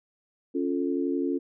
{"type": "chord", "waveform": "sine", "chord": "Db augmented", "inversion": "none", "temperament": "equal", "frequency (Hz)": [277.2, 349.2, 440], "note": ["Db4", "F4", "A4"], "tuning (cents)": [0, 0, 0], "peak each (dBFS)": [-27, -29, -33], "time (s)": [0.54, 1.39], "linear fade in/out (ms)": 20, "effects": []}